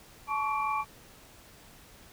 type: tone cluster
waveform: sine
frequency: 865 / 1089 / 1134 / 2369 Hz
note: A5 / C#6 / C#6 / D7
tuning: -30 / -31 / +39 / +14 cents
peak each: -32 / -39 / -30 / -37 dBFS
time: 0.27-0.85 s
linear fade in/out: 50 ms
effects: pink hiss -54 dBFS RMS until 2.12 s